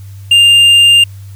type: tone with tanh clipping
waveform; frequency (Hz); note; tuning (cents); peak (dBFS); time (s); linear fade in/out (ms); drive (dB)
sine; 2801; F7; +4; -4; 0.31-1.04; 5; 6
effects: added 98 Hz sine -27 dBFS peak until 1.35 s + white hiss -46 dBFS RMS until 1.35 s